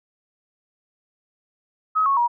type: tone with pitch steps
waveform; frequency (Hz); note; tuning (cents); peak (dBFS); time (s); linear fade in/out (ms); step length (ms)
sine; 1273 / 1101.8 / 953.7; D#6 / C#6 / A#5; +39 / -11 / +39; -16; 1.95-2.28; 20; 110
effects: none